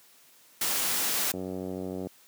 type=noise; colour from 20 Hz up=white; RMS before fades=-28 dBFS; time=0.61-1.32 s; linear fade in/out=5 ms
type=click train; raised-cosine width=2 ms; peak=-21 dBFS; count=69; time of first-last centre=1.34-2.07 s; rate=93.2 Hz
effects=white hiss -58 dBFS RMS until 2.27 s + high-pass 150 Hz 12 dB/octave